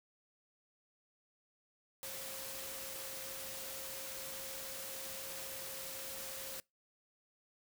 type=tone in noise; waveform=sine; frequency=535 Hz; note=C5; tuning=38 cents sharp; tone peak=-52 dBFS; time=2.03-6.6 s; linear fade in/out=0 ms; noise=white; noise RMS=-45 dBFS; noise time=2.03-6.6 s; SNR=-10 dB; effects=noise-tail reverb RT60 0.2 s tail -24 dB re dry